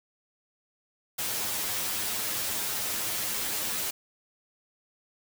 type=noise with comb filter; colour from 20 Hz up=white; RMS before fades=-31 dBFS; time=1.18-3.91 s; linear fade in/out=10 ms; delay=9.5 ms; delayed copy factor=+1; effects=none